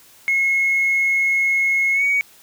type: tone with pitch glide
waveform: triangle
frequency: 2171 to 2246 Hz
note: C#7 to C#7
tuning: -37 to +22 cents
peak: -12 dBFS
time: 0.28-2.21 s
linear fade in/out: 0 ms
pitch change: +59 cents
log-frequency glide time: 1.93-2.04 s
effects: tanh soft clip ceiling -12 dBFS + white hiss -49 dBFS RMS until 2.42 s